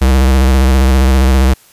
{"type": "tone with vibrato", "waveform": "square", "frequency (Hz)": 65.6, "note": "C2", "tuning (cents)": 5, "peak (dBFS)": -7, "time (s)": [0.01, 1.54], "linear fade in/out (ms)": 10, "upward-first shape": "square", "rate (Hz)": 15, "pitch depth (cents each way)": 46, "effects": ["white hiss -45 dBFS RMS until 1.72 s", "resampled to 32000 Hz"]}